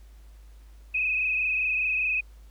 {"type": "tone with frequency modulation", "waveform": "sine", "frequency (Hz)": 2532, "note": "D#7", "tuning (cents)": 30, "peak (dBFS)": -23, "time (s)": [0.94, 2.21], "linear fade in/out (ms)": 10, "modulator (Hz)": 25, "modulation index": 3, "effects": ["added 52 Hz sine -46 dBFS peak until 2.5 s", "pink hiss -63 dBFS RMS until 2.5 s"]}